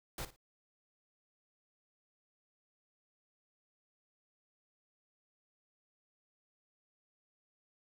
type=noise with echo; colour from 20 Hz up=pink; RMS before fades=-41 dBFS; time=0.18-0.25 s; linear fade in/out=2 ms; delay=56 ms; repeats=2; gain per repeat=-14 dB; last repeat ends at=0.362 s; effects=none